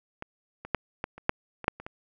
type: clicks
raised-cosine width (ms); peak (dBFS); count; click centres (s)
0.5; -21 / -24 / -9 / -15 / -29 / -6 / -23 / -6 / -26 / -23; 10; 0.224 / 0.65 / 0.747 / 1.041 / 1.18 / 1.294 / 1.643 / 1.681 / 1.8 / 1.865
effects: none